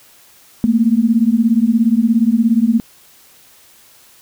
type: beating tone pair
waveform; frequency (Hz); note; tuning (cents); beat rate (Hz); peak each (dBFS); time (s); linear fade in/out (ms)
sine; 220 / 237; A3 / A#3; 0 / +29; 17; -13; 0.64-2.8; 0
effects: white hiss -47 dBFS RMS until 4.21 s